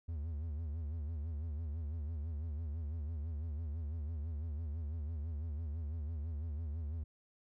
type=tone with vibrato; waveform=triangle; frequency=77.78 Hz; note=D#2; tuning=in tune; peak=-35 dBFS; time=0.08-7.04 s; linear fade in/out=10 ms; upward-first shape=sine; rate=6 Hz; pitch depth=140 cents each way; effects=none